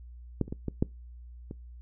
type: clicks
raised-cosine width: 3 ms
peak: -13 / -29 / -21 / -18 / -11 / -25 dBFS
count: 6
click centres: 0.413 / 0.48 / 0.525 / 0.683 / 0.825 / 1.511 s
effects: noise-tail reverb RT60 0.2 s tail -23 dB re dry + added 60 Hz sine -44 dBFS peak until 1.81 s